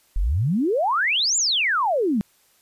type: exponential two-way sweep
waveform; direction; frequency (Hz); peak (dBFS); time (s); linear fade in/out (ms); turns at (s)
sine; up then down; 36.76 to 7520 to 191.5; -18; 0.16-2.21; 0; 1.37
effects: white hiss -60 dBFS RMS until 2.61 s + resampled to 32000 Hz